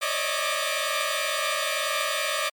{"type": "tone cluster", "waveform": "10% pulse", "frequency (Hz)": [552, 591, 612, 641, 1184], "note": ["C#5", "D5", "D#5", "E5", "D6"], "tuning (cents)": [-7, 11, -29, -49, 14], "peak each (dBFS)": -23, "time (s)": [0.01, 2.5], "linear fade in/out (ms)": 20, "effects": ["MP3 96 kbps"]}